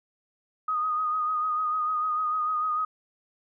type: tone with vibrato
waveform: sine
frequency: 1244 Hz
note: D#6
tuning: 1 cent flat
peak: -24 dBFS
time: 0.68-2.85 s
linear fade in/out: 5 ms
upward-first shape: sine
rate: 6.7 Hz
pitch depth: 34 cents each way
effects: none